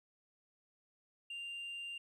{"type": "tone", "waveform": "sine", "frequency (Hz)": 2789, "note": "F7", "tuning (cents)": -3, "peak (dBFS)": -39, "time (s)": [1.3, 1.98], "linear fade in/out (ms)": 5, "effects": ["tanh soft clip ceiling -41 dBFS", "13-bit"]}